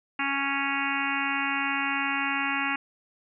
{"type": "harmonic tone", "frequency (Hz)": 277.2, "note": "C#4", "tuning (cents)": 0, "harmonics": [1, 3, 4, 5, 6, 7, 8, 9, 10], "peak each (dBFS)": [-34, -34, -34, -34, -34, -34, -34, -34, -34], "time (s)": [0.19, 2.76], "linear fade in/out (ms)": 5, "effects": []}